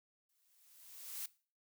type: noise with exponential growth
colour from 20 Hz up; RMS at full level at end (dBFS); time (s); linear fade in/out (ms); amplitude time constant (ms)
blue; -41; 0.29-1.26; 5; 210
effects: noise-tail reverb RT60 0.4 s tail -20 dB re dry